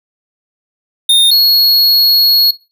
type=tone pair in turn; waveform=square; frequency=3659 / 4329 Hz; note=A#7 / C#8; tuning=-33 / -42 cents; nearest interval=minor third; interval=291 cents; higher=second; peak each=-6 dBFS; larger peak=neither; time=1.09-1.31 / 1.31-2.51 s; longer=second; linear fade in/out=5 ms; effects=noise-tail reverb RT60 0.3 s tail -21 dB re dry